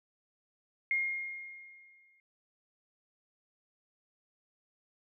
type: tone with exponential decay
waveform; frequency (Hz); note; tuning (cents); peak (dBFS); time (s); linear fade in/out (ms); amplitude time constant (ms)
sine; 2135; C7; +34; -26; 0.91-2.2; 1; 280
effects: none